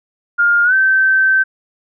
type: tone with pitch glide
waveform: sine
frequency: 1411 to 1547.6 Hz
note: F6 to G6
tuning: +17 to -23 cents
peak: -9 dBFS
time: 0.38-1.44 s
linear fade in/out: 20 ms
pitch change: +160 cents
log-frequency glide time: 0.64-0.74 s
effects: none